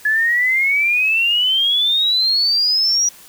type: exponential sweep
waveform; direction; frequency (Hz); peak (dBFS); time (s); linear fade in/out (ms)
sine; up; 1702 to 5820; -13; 0.05-3.09; 5
effects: white hiss -43 dBFS RMS until 3.28 s